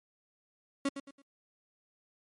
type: tone with echo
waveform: 35% pulse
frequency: 277.2 Hz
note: C#4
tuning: in tune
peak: -26 dBFS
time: 0.85-0.89 s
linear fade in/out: 5 ms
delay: 110 ms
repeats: 3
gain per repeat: -10 dB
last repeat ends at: 1.22 s
effects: MP3 48 kbps